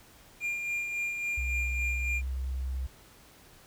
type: tone with tremolo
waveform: triangle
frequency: 2400 Hz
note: D7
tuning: 37 cents sharp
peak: -27 dBFS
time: 0.4-2.22 s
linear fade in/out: 50 ms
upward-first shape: sine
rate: 3.6 Hz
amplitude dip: 40%
type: tone with pitch glide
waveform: sine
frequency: 64.5 to 65.14 Hz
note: C2 to C2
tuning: -24 to -7 cents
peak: -30 dBFS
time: 1.37-2.87 s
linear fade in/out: 10 ms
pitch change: +17 cents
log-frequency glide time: 1.91-2.27 s
effects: pink hiss -56 dBFS RMS until 3.66 s